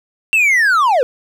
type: linear sweep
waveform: triangle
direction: down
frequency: 2728 to 466.2 Hz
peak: -8 dBFS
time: 0.33-1.03 s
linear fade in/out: 0 ms
effects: none